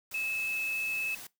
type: tone in noise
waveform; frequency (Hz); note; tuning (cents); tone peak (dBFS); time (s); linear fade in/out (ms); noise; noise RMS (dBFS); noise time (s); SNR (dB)
sine; 2600; E7; -24; -30; 0.14-1.15; 5; white; -45; 0.11-1.27; +12
effects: noise-tail reverb RT60 0.2 s tail -21 dB re dry